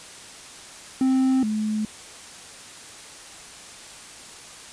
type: tone pair in turn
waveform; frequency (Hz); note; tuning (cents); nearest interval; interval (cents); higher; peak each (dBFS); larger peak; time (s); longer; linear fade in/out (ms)
triangle / sine; 262 / 214.5; C4 / A3; +2 / -44; minor third; 346; first; -15 / -22; first; 1.01-1.43 / 1.43-1.85; neither; 2
effects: white hiss -42 dBFS RMS until 4.72 s + resampled to 22050 Hz